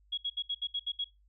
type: tone bursts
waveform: sine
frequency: 3322 Hz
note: G#7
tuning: in tune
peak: -30 dBFS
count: 8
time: 0.12-1.045 s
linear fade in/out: 10 ms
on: 57 ms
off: 67 ms
effects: noise-tail reverb RT60 0.2 s tail -18 dB re dry + added 50 Hz sine -62 dBFS peak until 1.28 s